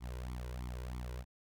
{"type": "tone with flanger", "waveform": "sawtooth", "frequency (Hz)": 61.7, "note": "B1", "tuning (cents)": -1, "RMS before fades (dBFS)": -42, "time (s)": [0, 1.25], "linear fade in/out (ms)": 50, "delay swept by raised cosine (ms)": [0.88, 2.08], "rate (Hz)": 3.1, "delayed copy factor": 0.9, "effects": []}